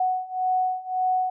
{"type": "beating tone pair", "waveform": "sine", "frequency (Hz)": [740, 741.8], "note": ["F#5", "F#5"], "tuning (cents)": [0, 4], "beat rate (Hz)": 1.8, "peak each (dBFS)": [-26, -24], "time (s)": [0, 1.3], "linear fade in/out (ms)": 5, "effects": []}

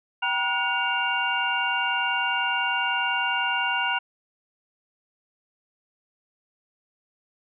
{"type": "tone cluster", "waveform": "sine", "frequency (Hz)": [774, 960, 1452, 2251, 2790], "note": ["G5", "B5", "F#6", "C#7", "F7"], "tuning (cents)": [-22, -49, -33, 26, -2], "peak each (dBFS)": [-32, -28, -27, -34, -27], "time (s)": [0.22, 3.99], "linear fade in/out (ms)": 10, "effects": []}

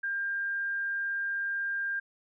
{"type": "tone", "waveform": "sine", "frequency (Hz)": 1599, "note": "G6", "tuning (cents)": 34, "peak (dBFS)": -29, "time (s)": [0.03, 2], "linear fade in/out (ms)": 10, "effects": []}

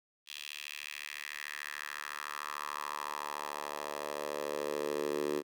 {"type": "tone with high-pass filter sweep", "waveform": "10% pulse", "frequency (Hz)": 73.7, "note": "D2", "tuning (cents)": 7, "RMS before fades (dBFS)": -39, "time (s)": [0.26, 5.43], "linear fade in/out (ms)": 50, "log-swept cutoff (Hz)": [3100, 360], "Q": 2.8, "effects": []}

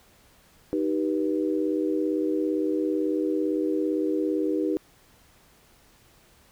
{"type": "chord", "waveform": "sine", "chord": "Eb augmented", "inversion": "none", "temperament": "just", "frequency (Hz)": [311.1, 388.9, 486.1], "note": ["Eb4", "G4", "B4"], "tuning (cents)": [0, -14, -28], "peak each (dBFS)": [-25, -28, -30], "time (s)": [0.73, 4.77], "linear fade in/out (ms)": 0, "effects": ["pink hiss -58 dBFS RMS until 6.51 s"]}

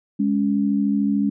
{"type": "tone pair together", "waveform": "sine", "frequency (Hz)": [206.2, 279.9], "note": ["G#3", "C#4"], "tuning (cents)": [-12, 17], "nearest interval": "perfect fourth", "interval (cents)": 529, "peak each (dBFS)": [-19, -21], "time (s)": [0.19, 1.3], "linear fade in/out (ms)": 10, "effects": []}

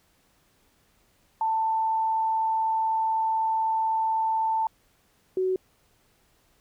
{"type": "tone pair in turn", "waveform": "sine", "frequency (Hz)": [888, 373.4], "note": ["A5", "F#4"], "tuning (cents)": [16, 16], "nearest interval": "octave + minor third", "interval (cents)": 1500, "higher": "first", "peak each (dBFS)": -22, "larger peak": "neither", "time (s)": [[1.41, 4.67], [5.37, 5.56]], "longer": "first", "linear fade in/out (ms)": 2, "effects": ["pink hiss -65 dBFS RMS until 6.6 s"]}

